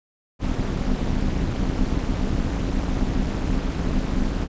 brown noise with amplitude modulation, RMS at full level -19 dBFS, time 0.39-4.48 s, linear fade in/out 50 ms, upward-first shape sine, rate 224 Hz, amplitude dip 90%, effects resampled to 16000 Hz

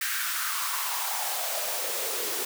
white noise with high-pass filter sweep, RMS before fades -30 dBFS, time 0.01-2.45 s, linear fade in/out 5 ms, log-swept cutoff 1700 to 360 Hz, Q 4, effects none

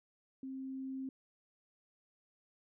sine tone with level ramp, 265.1 Hz, C4, 23 cents sharp, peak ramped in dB -41 to -38 dBFS, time 0.43-1.09 s, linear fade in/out 2 ms, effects none

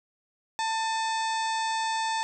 harmonic tone with a mistuned harmonic, 892 Hz, A5, 23 cents sharp, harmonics 1 / 2 / 3 / 4 / 5 / 6 / 7 / 8 / 9, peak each -27 / -35 / -40 / -38 / -40 / -43 / -45 / -48 / -43 dBFS, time 0.59-2.23 s, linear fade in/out 0 ms, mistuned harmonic 3, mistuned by -86 cents, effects none

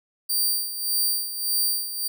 10% pulse tone with tremolo, 4680 Hz, D8, 7 cents flat, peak -13 dBFS, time 0.29-2.08 s, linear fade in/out 10 ms, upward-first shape sine, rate 1.7 Hz, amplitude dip 70%, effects none

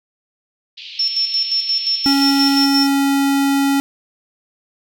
pink band-pass noise, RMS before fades -34 dBFS, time 0.77-2.65 s, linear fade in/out 10 ms, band 2600 to 4500 Hz, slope 48 dB/octave
sine tone with tremolo, 5400 Hz, E8, 41 cents sharp, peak -14 dBFS, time 0.99-2.87 s, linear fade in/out 5 ms, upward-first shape square, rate 5.7 Hz, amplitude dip 55%
square tone, 277.2 Hz, C#4, in tune, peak -14 dBFS, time 2.06-3.8 s, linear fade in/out 0 ms
effects none

